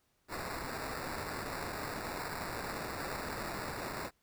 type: noise with sample-and-hold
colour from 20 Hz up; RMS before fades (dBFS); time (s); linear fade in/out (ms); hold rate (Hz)
violet; -40; 0.28-4.11; 50; 3150
effects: pink hiss -75 dBFS RMS until 4.22 s